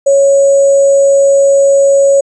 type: tone with sample-and-hold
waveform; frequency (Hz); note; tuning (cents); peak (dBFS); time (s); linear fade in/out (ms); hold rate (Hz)
sine; 554.4; C#5; 0; -4; 0.06-2.21; 10; 7350
effects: resampled to 22050 Hz